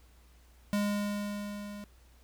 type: tone with level ramp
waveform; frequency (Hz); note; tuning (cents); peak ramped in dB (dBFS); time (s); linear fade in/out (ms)
square; 205.2; G#3; -21; -27 to -42; 0.73-1.84; 0
effects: added 60 Hz sine -57 dBFS peak until 2.23 s + pink hiss -65 dBFS RMS until 2.23 s